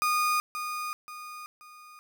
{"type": "tone with echo", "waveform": "35% pulse", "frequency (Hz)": 1228, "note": "D#6", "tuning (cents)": -23, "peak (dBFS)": -22, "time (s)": [0.02, 0.4], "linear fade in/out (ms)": 0, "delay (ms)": 530, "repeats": 3, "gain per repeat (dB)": -8, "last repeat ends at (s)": 1.99, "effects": []}